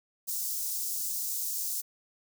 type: high-pass noise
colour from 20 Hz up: white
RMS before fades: -33 dBFS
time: 0.27-1.82 s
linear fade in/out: 20 ms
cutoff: 5400 Hz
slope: 24 dB/octave
effects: none